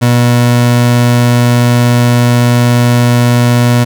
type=tone; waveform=30% pulse; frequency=121.1 Hz; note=B2; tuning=34 cents flat; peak=-3 dBFS; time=0.01-3.85 s; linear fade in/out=20 ms; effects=none